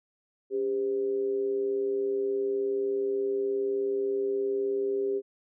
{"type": "tone with amplitude modulation", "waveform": "sine", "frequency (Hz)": 398.8, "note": "G4", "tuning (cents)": 30, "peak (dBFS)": -23, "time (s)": [0.5, 5.22], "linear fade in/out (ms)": 50, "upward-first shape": "sine", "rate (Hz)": 119, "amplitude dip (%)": 55, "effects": []}